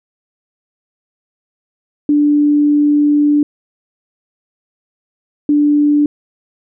sine tone bursts at uneven times, 293.7 Hz, D4, in tune, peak -8 dBFS, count 2, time 2.09-3.43 / 5.49-6.06 s, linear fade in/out 2 ms, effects none

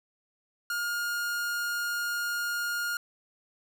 45% pulse tone, 1419 Hz, F6, 27 cents sharp, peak -29 dBFS, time 0.7-2.97 s, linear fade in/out 2 ms, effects none

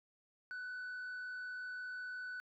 sine tone with frequency modulation, 1493 Hz, F#6, 15 cents sharp, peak -39 dBFS, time 0.51-2.4 s, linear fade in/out 0 ms, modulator 45.5 Hz, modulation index 0.36, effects tanh soft clip ceiling -41 dBFS

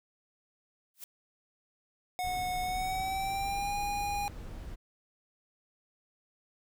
blue noise with exponential growth, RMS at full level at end -39 dBFS, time 0.94-1.04 s, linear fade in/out 2 ms, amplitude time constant 20 ms
square tone with pitch glide, 731 to 815.8 Hz, F#5 to G#5, -21 to -31 cents, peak -32 dBFS, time 2.19-4.28 s, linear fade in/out 0 ms, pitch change +190 cents, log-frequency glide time 2.62-3.76 s
brown noise, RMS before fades -42 dBFS, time 2.23-4.76 s, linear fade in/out 20 ms
effects none

